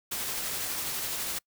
white noise with tremolo, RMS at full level -32 dBFS, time 0.11-1.39 s, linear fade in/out 10 ms, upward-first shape triangle, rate 12 Hz, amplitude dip 25%, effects noise-tail reverb RT60 0.1 s tail -26 dB re dry

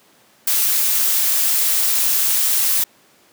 blue noise, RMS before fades -17 dBFS, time 0.47-2.84 s, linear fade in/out 5 ms, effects pink hiss -53 dBFS RMS until 3.32 s + high-pass 200 Hz 12 dB/octave

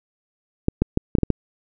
clicks, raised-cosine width 3 ms, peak -4 dBFS, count 7, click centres 0.684 / 0.82 / 0.974 / 1.152 / 1.185 / 1.233 / 1.303 s, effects none

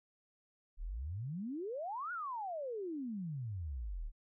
sine exponential two-way sweep, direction up then down, 33 to 1480 to 33 Hz, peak -38 dBFS, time 0.77-4.12 s, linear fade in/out 50 ms, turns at 2.12 s, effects none

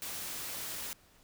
white noise, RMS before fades -40 dBFS, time 0.02-0.93 s, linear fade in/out 0 ms, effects pink hiss -63 dBFS RMS until 1.23 s

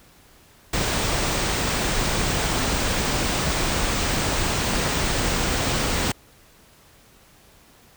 pink band-stop noise, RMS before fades -23 dBFS, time 0.73-6.12 s, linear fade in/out 5 ms, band 9400 to 15000 Hz, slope 96 dB/octave, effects pink hiss -53 dBFS RMS until 7.96 s

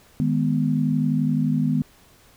sine chord, G# minor, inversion second, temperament equal, 155.56 / 207.7 / 246.9 Hz, D#3 / G#3 / B3, 0 / 0 / 0 cents, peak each -22 / -25 / -22 dBFS, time 0.2-1.82 s, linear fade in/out 0 ms, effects pink hiss -54 dBFS RMS until 2.36 s

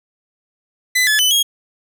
sawtooth tone with pitch steps, 2006 / 1719 / 3010 / 3276 Hz, B6 / A6 / F#7 / G#7, +26 / -41 / +29 / -24 cents, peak -9 dBFS, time 0.95-1.43 s, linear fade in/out 10 ms, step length 120 ms, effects none

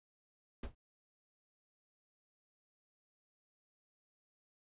brown noise with exponential decay, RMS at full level -32 dBFS, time 0.63-0.75 s, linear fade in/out 5 ms, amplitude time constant 25 ms, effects resampled to 8000 Hz

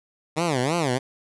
10% pulse tone with vibrato, 146.83 Hz, D3, in tune, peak -13 dBFS, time 0.36-0.99 s, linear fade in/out 20 ms, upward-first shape sine, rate 3.1 Hz, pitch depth 300 cents each way, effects resampled to 24000 Hz

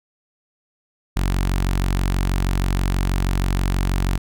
sawtooth tone with notch filter, 46.25 Hz, F#1, in tune, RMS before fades -20 dBFS, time 1.16-4.18 s, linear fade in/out 10 ms, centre 500 Hz, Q 1.5, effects none

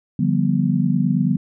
sine chord, G dominant seventh, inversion second, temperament just, 147 / 176.4 / 196 / 245 Hz, D3 / F3 / G3 / B3, +2 / +18 / 0 / -14 cents, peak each -21 dBFS, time 0.19-1.37 s, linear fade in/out 5 ms, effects none

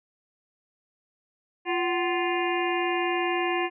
harmonic tone with a mistuned harmonic, 349.2 Hz, F4, in tune, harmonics 1 / 2 / 3 / 5 / 6 / 7 / 8, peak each -27 / -30 / -32 / -34 / -35 / -35 / -36 dBFS, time 1.65-3.7 s, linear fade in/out 50 ms, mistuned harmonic 2, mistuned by +120 cents, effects none

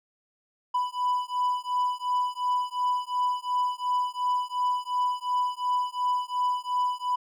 triangle beating tone pair, 991 / 993.8 Hz, B5 / B5, +6 / +11 cents, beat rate 2.8 Hz, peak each -26 dBFS, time 0.74-7.16 s, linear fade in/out 10 ms, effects none

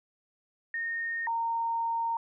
sine tone pair in turn, 1842 / 921 Hz, A#6 / A#5, -21 / -21 cents, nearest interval octave, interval 1200 cents, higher first, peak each -30 / -27 dBFS, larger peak second, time 0.74-1.27 / 1.27-2.17 s, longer second, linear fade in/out 2 ms, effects none

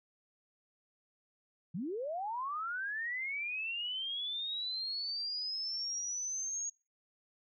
sine linear sweep, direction up, 146.83 to 6645 Hz, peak -35 dBFS, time 1.74-6.7 s, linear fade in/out 10 ms, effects noise-tail reverb RT60 0.3 s tail -24 dB re dry

